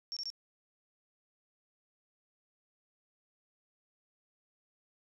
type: tone bursts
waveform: sine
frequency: 5500 Hz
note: F8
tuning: 27 cents flat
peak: -36 dBFS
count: 3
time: 0.12-0.302 s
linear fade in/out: 0 ms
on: 46 ms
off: 22 ms
effects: none